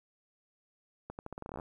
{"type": "accelerating click train", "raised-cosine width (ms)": 1, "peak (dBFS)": -27, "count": 14, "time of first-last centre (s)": [1.1, 1.599], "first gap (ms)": 89, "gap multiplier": 0.84, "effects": ["11-bit"]}